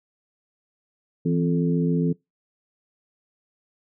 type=harmonic tone with a mistuned harmonic; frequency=86.9 Hz; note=F2; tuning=8 cents flat; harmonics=2 / 3 / 4 / 5; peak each=-21 / -25 / -32 / -29 dBFS; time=1.25-2.13 s; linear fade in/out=10 ms; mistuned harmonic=2; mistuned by=-80 cents; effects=noise-tail reverb RT60 0.2 s tail -24 dB re dry